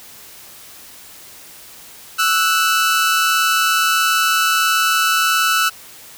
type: tone pair together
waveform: sawtooth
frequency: 1318.5 / 1480 Hz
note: E6 / F#6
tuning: 0 / 0 cents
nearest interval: major second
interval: 200 cents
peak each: -12 / -14 dBFS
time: 2.18-5.7 s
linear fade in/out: 20 ms
effects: white hiss -40 dBFS RMS until 6.17 s